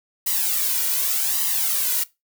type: noise with flanger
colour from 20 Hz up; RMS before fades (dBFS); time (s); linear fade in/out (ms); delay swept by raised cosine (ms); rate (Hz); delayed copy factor
blue; -22; 0.26-2.04; 10; 1 to 2.1; 0.86; +0.95
effects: noise-tail reverb RT60 0.2 s tail -19 dB re dry